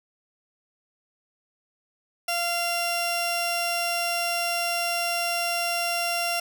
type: tone pair together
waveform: sawtooth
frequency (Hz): 690 / 2760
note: F5 / F7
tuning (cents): -21 / -21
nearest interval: 2 octaves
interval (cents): 2400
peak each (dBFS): -23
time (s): 2.28-6.4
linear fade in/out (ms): 5
effects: none